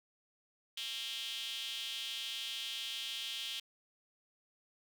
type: tone with high-pass filter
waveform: square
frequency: 123.47 Hz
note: B2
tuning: in tune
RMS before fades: -41 dBFS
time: 0.77-3.6 s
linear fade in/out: 5 ms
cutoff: 3200 Hz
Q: 5.6
effects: none